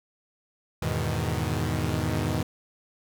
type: chord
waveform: sawtooth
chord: E major seventh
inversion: none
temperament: equal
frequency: 82.41 / 103.83 / 123.47 / 155.56 Hz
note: E2 / G#2 / B2 / D#3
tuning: 0 / 0 / 0 / 0 cents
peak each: -27 dBFS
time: 0.82-2.43 s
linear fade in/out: 5 ms
effects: none